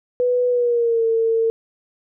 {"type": "tone with pitch glide", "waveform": "sine", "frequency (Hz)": [493.9, 452.9], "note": ["B4", "A#4"], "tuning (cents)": [0, -50], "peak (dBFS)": -15, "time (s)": [0.2, 1.5], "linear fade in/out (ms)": 0, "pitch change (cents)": -150, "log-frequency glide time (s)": [0.49, 1.05], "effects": []}